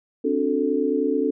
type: chord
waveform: sine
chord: D dominant seventh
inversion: third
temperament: just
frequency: 264.3 / 293.7 / 367.1 / 440.5 Hz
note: C4 / D4 / F#4 / A4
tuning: +18 / 0 / -14 / +2 cents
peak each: -25 / -24 / -29 / -23 dBFS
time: 0.24-1.31 s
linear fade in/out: 10 ms
effects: none